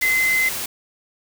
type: tone in noise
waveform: sine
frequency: 2056 Hz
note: C7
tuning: 31 cents flat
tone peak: -16 dBFS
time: 0.02-0.49 s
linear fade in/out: 5 ms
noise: white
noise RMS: -27 dBFS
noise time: 0.01-0.66 s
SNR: +8 dB
effects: none